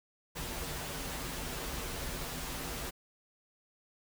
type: noise with comb filter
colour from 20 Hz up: pink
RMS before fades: -39 dBFS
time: 0.35-2.91 s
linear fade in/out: 20 ms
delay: 9.6 ms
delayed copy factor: -0.65
effects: none